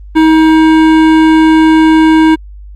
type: tone with hard clipping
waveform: sine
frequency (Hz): 317.3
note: D#4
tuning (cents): +34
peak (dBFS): -5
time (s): 0.15-2.36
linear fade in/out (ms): 20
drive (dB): 15
effects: added 50 Hz sine -27 dBFS peak until 2.75 s + Opus 24 kbps